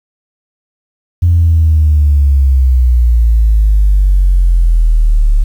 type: exponential sweep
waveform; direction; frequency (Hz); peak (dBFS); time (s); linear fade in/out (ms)
sine; down; 87.31 to 35.66; -4; 1.22-5.44; 10
effects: tanh soft clip ceiling -1 dBFS + 7-bit